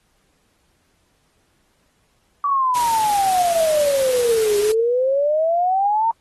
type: exponential two-way sweep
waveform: sine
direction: down then up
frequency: 1153 to 406.1 to 925 Hz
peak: -15 dBFS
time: 2.44-6.11 s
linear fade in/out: 2 ms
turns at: 4.58 s
type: noise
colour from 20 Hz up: white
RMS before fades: -28 dBFS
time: 2.75-4.72 s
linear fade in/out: 2 ms
effects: pink hiss -64 dBFS RMS until 6.2 s + AAC 32 kbps